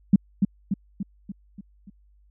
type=tone with echo; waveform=sine; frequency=197.3 Hz; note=G3; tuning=11 cents sharp; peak=-10 dBFS; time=0.13-0.16 s; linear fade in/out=5 ms; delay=290 ms; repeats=6; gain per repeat=-5 dB; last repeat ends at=1.9 s; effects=added 50 Hz sine -55 dBFS peak until 2.3 s